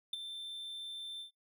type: tone with ADSR envelope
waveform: triangle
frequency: 3557 Hz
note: A7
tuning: 18 cents sharp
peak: -30 dBFS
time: 0.13-1.31 s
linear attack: 4 ms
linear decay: 16 ms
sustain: -10 dB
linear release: 110 ms
effects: noise-tail reverb RT60 0.2 s tail -26 dB re dry